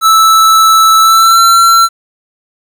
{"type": "tone with pitch glide", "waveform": "square", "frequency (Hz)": [1314, 1350.2], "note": ["E6", "E6"], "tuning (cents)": [-6, 41], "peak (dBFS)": -4, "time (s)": [0.01, 1.89], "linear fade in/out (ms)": 50, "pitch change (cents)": 47, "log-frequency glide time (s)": [1, 1.4], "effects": ["7-bit"]}